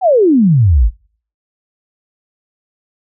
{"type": "exponential sweep", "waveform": "sine", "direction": "down", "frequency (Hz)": [795, 45.67], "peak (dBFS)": -6, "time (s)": [0.01, 0.91], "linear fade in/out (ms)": 50, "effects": ["noise-tail reverb RT60 0.5 s tail -26 dB re dry"]}